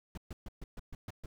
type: noise bursts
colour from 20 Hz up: brown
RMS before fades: -42 dBFS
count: 8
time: 0.15-1.26 s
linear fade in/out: 2 ms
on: 25 ms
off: 130 ms
effects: none